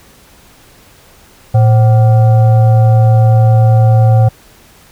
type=tone with frequency modulation; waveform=sine; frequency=113.8 Hz; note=A#2; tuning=41 cents flat; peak=-4 dBFS; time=1.54-4.29 s; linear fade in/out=10 ms; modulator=645 Hz; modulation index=0.41; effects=pink hiss -43 dBFS RMS until 4.91 s